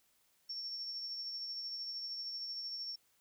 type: tone with tremolo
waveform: sine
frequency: 5460 Hz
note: F8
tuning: 40 cents flat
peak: -38 dBFS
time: 0.49-2.96 s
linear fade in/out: 10 ms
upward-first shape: triangle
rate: 13 Hz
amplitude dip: 35%
effects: white hiss -73 dBFS RMS until 3.2 s